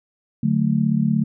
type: chord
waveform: sine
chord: D major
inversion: none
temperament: just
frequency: 146.83 / 183.54 / 220.2 Hz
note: D3 / F#3 / A3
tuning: 0 / -14 / +2 cents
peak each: -21 / -22 / -19 dBFS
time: 0.43-1.24 s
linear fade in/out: 5 ms
effects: none